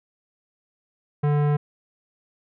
sine tone with tanh clipping, 146.83 Hz, D3, in tune, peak -20 dBFS, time 1.23-1.57 s, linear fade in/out 10 ms, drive 18 dB, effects none

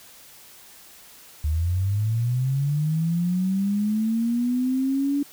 sine linear sweep, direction up, 73.6 to 287.2 Hz, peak -20 dBFS, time 1.44-5.23 s, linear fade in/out 5 ms, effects white hiss -48 dBFS RMS until 5.32 s

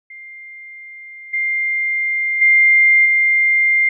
sine tone with level steps, 2100 Hz, C7, 6 cents sharp, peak -33 / -16 / -8 / -11 dBFS, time 0.1-3.89 s, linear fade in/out 5 ms, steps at 1.33 / 2.41 / 3.05 s, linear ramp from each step 10 ms, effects none

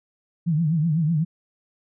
sine tone with vibrato, 159.7 Hz, D#3, 45 cents sharp, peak -18 dBFS, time 0.46-1.25 s, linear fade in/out 20 ms, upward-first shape triangle, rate 8 Hz, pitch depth 160 cents each way, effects none

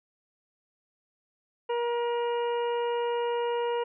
harmonic tone, 475.1 Hz, A#4, 33 cents sharp, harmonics 1 / 2 / 3 / 4 / 5 / 6, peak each -27 / -32 / -44 / -46 / -48 / -43 dBFS, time 1.69-3.84 s, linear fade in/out 10 ms, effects none

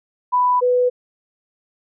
sine tone pair in turn, 992 / 496 Hz, B5 / B4, +7 / +7 cents, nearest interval octave, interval 1200 cents, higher first, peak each -13 dBFS, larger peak neither, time 0.32-0.61 / 0.61-0.9 s, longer neither, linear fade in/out 20 ms, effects none

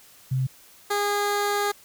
sine / 15% pulse tone pair in turn, 130.81 / 409.2 Hz, C3 / G#4, 0 / -26 cents, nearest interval octave + minor sixth, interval 1974 cents, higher second, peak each -21 / -16 dBFS, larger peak second, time 0.31-0.47 / 0.9-1.72 s, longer second, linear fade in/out 10 ms, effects white hiss -52 dBFS RMS until 1.84 s

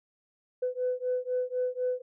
sine beating tone pair, 500 / 504 Hz, B4 / B4, +21 / +35 cents, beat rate 4 Hz, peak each -30 / -30 dBFS, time 0.62-2.02 s, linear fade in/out 10 ms, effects tanh soft clip ceiling -21 dBFS

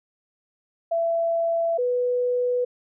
sine tone pair in turn, 669 / 493.4 Hz, E5 / B4, +25 / -2 cents, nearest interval perfect fourth, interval 527 cents, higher first, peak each -20 dBFS, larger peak neither, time 0.91-1.78 / 1.78-2.65 s, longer neither, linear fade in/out 10 ms, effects none

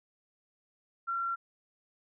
sine tone, 1367 Hz, F6, 37 cents flat, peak -30 dBFS, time 1.07-1.36 s, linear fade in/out 20 ms, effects none

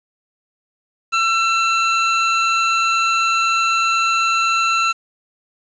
25% pulse tone, 1343 Hz, E6, 32 cents sharp, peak -11 dBFS, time 1.12-4.93 s, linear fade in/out 20 ms, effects resampled to 16000 Hz + 7-bit

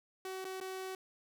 sawtooth tone with dropouts, 377.3 Hz, F#4, 34 cents sharp, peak -36 dBFS, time 0.25-0.95 s, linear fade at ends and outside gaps 2 ms, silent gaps 0.445-0.45 / 0.602-0.611 s, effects none

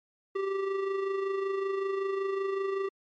square tone with amplitude modulation, 390 Hz, G4, 9 cents flat, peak -27 dBFS, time 0.35-2.89 s, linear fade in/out 10 ms, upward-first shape sine, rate 25.3 Hz, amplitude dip 45%, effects low-pass 2000 Hz 12 dB/octave + MP3 64 kbps

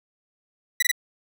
sawtooth tone bursts, 1962 Hz, B6, 12 cents flat, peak -14 dBFS, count 3, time 0.8-0.915 s, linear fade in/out 5 ms, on 25 ms, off 20 ms, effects none

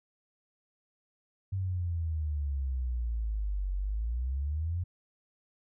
sine exponential two-way sweep, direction down then up, 97.5 to 46.25 to 90.6 Hz, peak -29 dBFS, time 1.52-4.84 s, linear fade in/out 10 ms, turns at 3.74 s, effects none

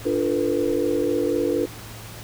sine chord, B half-diminished seventh, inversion first, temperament equal with one note detuned, 293.7 / 349.2 / 449.8 / 493.9 Hz, D4 / F4 / A4 / B4, 0 / 0 / +38 / 0 cents, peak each -25 dBFS, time 0.05-1.66 s, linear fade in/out 10 ms, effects added 110 Hz sine -40 dBFS peak until 2.23 s + pink hiss -40 dBFS RMS until 2.23 s

